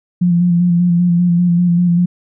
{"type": "tone with vibrato", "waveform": "sine", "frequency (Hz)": 174.61, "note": "F3", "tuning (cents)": 0, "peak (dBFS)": -9, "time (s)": [0.21, 2.06], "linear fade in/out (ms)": 10, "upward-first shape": "square", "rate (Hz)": 5.1, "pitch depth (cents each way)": 26, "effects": []}